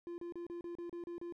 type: tone bursts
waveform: triangle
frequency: 345.2 Hz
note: F4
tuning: 20 cents flat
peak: -39 dBFS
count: 9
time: 0.07-1.324 s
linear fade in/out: 0 ms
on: 110 ms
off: 33 ms
effects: none